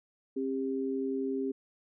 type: tone pair together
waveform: sine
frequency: 267.8 / 399.3 Hz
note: C4 / G4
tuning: +40 / +32 cents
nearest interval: perfect fifth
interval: 692 cents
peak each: -32 / -33 dBFS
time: 0.36-1.52 s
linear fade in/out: 10 ms
effects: none